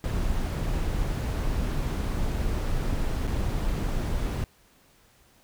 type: noise with dropouts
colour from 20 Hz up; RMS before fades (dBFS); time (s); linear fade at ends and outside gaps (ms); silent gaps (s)
brown; -27; 0.04-4.44; 1; 3.27-3.275
effects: pink hiss -60 dBFS RMS until 5.43 s